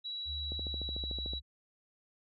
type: tone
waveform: sine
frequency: 3906 Hz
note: B7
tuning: 20 cents flat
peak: -37 dBFS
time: 0.04-1.4 s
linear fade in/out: 20 ms
type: tone with pitch glide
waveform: sine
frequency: 72 to 64.14 Hz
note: D2 to C2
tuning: -34 to -34 cents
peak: -39 dBFS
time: 0.25-1.42 s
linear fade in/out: 50 ms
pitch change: -200 cents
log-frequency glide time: 0.64-1.1 s
type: click train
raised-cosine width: 2 ms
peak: -30 dBFS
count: 12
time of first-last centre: 0.52-1.335 s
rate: 13.5 Hz
effects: none